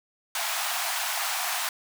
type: high-pass noise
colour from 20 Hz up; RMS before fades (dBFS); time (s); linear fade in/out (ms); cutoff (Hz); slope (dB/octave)
pink; -29; 0.35-1.69; 2; 660; 96
effects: none